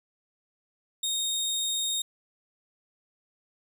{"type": "tone", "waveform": "25% pulse", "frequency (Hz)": 3707, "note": "A#7", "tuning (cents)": -10, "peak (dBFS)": -23, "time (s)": [1.03, 2.02], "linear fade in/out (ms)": 5, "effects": []}